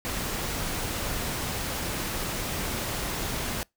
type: noise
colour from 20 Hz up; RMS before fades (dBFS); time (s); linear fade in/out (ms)
pink; -31; 0.05-3.63; 0
effects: noise-tail reverb RT60 0.2 s tail -26 dB re dry